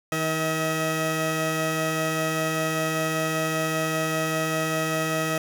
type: tone pair together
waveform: 15% pulse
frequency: 158.5 / 639.1 Hz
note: D#3 / D#5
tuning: +32 / +46 cents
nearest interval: 2 octaves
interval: 2414 cents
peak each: -20 / -20 dBFS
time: 0.12-5.38 s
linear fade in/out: 2 ms
effects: none